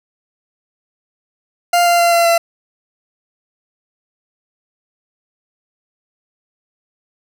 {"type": "tone with pitch steps", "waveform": "40% pulse", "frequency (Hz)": [698.5, 692.9, 687.3, 681.8, 676.3], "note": ["F5", "F5", "F5", "F5", "E5"], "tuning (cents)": [0, -14, -28, -42, 44], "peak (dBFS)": -9, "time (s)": [1.73, 2.38], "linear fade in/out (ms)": 5, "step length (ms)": 130, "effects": []}